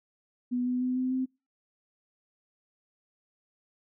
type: tone with pitch steps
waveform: sine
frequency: 246.9 / 249.9 / 253 / 256.1 / 259.2 Hz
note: B3 / B3 / B3 / C4 / C4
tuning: 0 / +21 / +42 / -37 / -16 cents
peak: -26 dBFS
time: 0.51-1.26 s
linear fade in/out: 20 ms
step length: 150 ms
effects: noise-tail reverb RT60 0.3 s tail -26 dB re dry